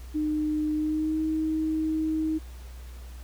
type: tone with pitch glide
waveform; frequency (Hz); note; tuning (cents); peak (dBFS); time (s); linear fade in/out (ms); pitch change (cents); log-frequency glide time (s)
sine; 304.9 to 314.6; D#4 to D#4; -35 to +19; -24; 0.14-2.39; 20; +54; 0.73-1.21
effects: added 61 Hz sine -39 dBFS peak until 3.23 s + pink hiss -53 dBFS RMS until 3.23 s